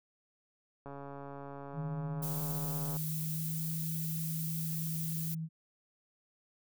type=click train; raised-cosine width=1 ms; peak=-32 dBFS; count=296; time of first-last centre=0.86-2.967 s; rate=140 Hz
type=tone with pitch glide; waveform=sine; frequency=155.56 to 160.86 Hz; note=D#3 to E3; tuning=0 to -42 cents; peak=-35 dBFS; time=1.73-5.49 s; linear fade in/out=50 ms; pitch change=+58 cents; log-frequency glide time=2.9-3.69 s
type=noise; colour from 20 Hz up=violet; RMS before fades=-40 dBFS; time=2.22-5.35 s; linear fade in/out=10 ms
effects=none